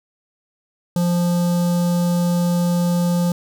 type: tone with notch filter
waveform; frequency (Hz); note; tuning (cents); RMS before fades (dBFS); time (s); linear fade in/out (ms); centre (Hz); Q
square; 174.61; F3; 0; -18; 0.96-3.32; 2; 2100; 0.54
effects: none